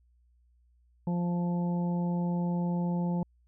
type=harmonic tone; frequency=174.61 Hz; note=F3; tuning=in tune; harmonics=1 / 2 / 3 / 4 / 5; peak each=-27 / -41 / -41 / -47 / -41 dBFS; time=1.07-3.23 s; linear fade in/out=2 ms; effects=added 60 Hz sine -62 dBFS peak until 3.47 s